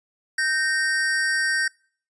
square tone pair together, 1554.8 / 1849 Hz, G6 / A#6, -15 / -15 cents, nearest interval minor third, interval 300 cents, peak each -24 dBFS, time 0.38-1.68 s, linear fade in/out 5 ms, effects noise-tail reverb RT60 0.5 s tail -26 dB re dry + resampled to 22050 Hz

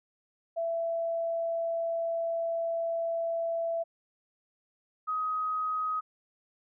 sine tone pair in turn, 667 / 1259.1 Hz, E5 / D#6, +20 / +20 cents, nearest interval major seventh, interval 1100 cents, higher second, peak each -28 dBFS, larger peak neither, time 0.56-3.84 / 5.07-6.01 s, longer first, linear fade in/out 20 ms, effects none

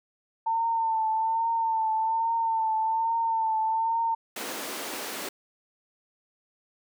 sine tone with vibrato, 898 Hz, A5, 35 cents sharp, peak -23 dBFS, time 0.46-4.15 s, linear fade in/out 10 ms, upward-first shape triangle, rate 1.2 Hz, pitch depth 43 cents each way
pink high-pass noise, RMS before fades -35 dBFS, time 4.36-5.29 s, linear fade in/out 5 ms, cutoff 260 Hz, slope 24 dB/octave
effects none

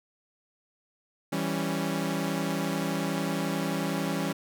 sawtooth chord, C# diminished, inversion first, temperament equal, 164.81 / 196 / 277.2 Hz, E3 / G3 / C#4, 0 / 0 / 0 cents, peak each -28 dBFS, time 1.32-4.33 s, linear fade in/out 10 ms, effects none

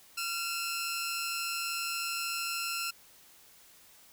15% pulse tone pair together, 1376.5 / 2600 Hz, F6 / E7, -25 / -24 cents, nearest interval major seventh, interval 1101 cents, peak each -28 / -29 dBFS, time 0.17-2.91 s, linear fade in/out 10 ms, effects white hiss -58 dBFS RMS until 4.12 s

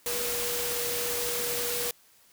sine tone in noise, 481.3 Hz, B4, 45 cents flat, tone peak -34 dBFS, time 0.06-1.91 s, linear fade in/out 2 ms, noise white, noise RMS -31 dBFS, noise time 0.06-1.91 s, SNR -6 dB, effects white hiss -60 dBFS RMS until 2.32 s

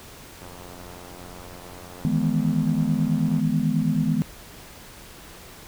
click train, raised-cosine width 1 ms, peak -29 dBFS, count 266, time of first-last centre 0.42-3.394 s, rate 89.1 Hz
sine chord, E major seventh, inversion third, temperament equal with one note detuned, 155.56 / 164.81 / 209.7 / 246.9 Hz, D#3 / E3 / G#3 / B3, 0 / 0 / +17 / 0 cents, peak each -25 dBFS, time 2.05-4.22 s, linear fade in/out 0 ms
effects pink hiss -44 dBFS RMS until 5.67 s

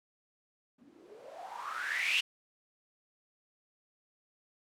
violet noise with low-pass filter sweep, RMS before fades -37 dBFS, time 0.78-2.21 s, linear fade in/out 10 ms, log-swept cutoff 230 to 3000 Hz, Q 8.6, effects none

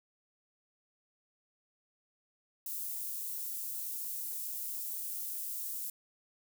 white high-pass noise, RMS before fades -39 dBFS, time 2.66-5.9 s, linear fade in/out 2 ms, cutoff 11000 Hz, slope 12 dB/octave, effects none

